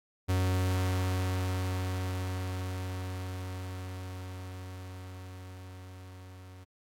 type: tone with level ramp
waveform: 45% pulse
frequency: 92.5 Hz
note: F#2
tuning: in tune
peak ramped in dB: -25 to -47 dBFS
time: 0.28-6.65 s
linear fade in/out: 20 ms
effects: AAC 48 kbps